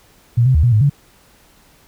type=tone with pitch steps; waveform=sine; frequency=118.6 / 130.1 / 75.8 / 121.3 / 106.9 / 142.1 Hz; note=A#2 / C3 / D#2 / B2 / A2 / C#3; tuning=+30 / -9 / -45 / -31 / -49 / +43 cents; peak=-9 dBFS; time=0.37-0.898 s; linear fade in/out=10 ms; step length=88 ms; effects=pink hiss -51 dBFS RMS until 1.87 s